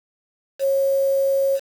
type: tone with quantisation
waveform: sine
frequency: 546 Hz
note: C#5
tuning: 26 cents flat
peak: -16 dBFS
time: 0.59-1.6 s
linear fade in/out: 50 ms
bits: 6
effects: none